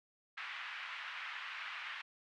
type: band-pass noise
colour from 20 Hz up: white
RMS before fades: -45 dBFS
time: 0.37-2.02 s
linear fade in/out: 10 ms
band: 1100 to 2700 Hz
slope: 24 dB/octave
effects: none